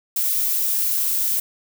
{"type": "noise", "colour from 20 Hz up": "violet", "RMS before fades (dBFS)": -21, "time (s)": [0.16, 1.4], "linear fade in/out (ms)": 5, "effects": []}